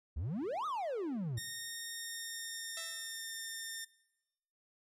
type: exponential two-way sweep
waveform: triangle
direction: up then down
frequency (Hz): 64.2 to 1300 to 104.7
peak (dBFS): -33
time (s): 0.16-1.39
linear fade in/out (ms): 10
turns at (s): 0.66
type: tone with pitch glide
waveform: 10% pulse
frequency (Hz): 1844 to 1813.4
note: A#6 to A#6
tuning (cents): -19 to -48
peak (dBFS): -32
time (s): 1.37-3.85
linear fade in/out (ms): 10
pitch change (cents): -29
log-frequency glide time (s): 1.92-3.36
type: tone with exponential decay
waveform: 5% pulse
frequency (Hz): 659.3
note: E5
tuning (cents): 0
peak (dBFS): -31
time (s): 2.77-3.28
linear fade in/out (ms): 2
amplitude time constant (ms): 110
effects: noise-tail reverb RT60 1.0 s tail -22 dB re dry + resampled to 32000 Hz